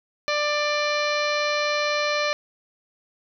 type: harmonic tone with a mistuned harmonic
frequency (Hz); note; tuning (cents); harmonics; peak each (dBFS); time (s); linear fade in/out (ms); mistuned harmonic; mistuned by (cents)
592; D5; +14; 1 / 2 / 3 / 4 / 5 / 6 / 7 / 8 / 9 / 10; -25 / -28 / -30 / -28 / -37 / -38 / -31 / -41 / -40 / -41; 0.28-2.33; 0; 10; -18
effects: none